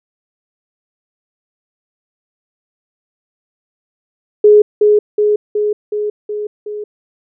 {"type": "tone with echo", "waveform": "sine", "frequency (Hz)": 419.1, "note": "G#4", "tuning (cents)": 16, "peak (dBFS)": -3, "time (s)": [4.44, 4.62], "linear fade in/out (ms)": 5, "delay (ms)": 370, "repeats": 6, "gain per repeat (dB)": -3, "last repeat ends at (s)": 6.84, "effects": []}